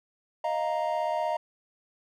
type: chord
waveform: triangle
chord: Eb suspended second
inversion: none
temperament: equal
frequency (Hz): 622.3 / 698.5 / 932.3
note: Eb5 / F5 / Bb5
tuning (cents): 0 / 0 / 0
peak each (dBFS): -28 / -29 / -29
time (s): 0.44-1.37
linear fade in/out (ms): 5
effects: none